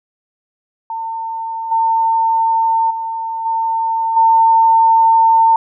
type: tone with level steps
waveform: sine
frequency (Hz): 903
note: A5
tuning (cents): +45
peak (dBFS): -20 / -11 / -19 / -14 / -7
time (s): 0.9-5.56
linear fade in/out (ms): 2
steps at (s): 1.71 / 2.9 / 3.45 / 4.16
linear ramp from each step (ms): 10
effects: none